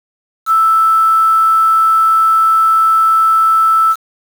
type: tone with quantisation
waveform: sine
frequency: 1318.5 Hz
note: E6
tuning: in tune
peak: -7 dBFS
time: 0.46-3.96 s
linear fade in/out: 50 ms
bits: 5
effects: none